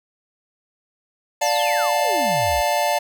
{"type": "chord", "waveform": "square", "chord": "D minor", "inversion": "none", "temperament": "just", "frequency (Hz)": [587.3, 704.8, 881], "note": ["D5", "F5", "A5"], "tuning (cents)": [0, 16, 2], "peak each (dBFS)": -23, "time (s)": [1.41, 2.99], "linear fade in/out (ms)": 10}
{"type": "exponential sweep", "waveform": "sine", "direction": "down", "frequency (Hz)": [7220, 51.91], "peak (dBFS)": -27, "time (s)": [1.41, 2.62], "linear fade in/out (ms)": 20}
{"effects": []}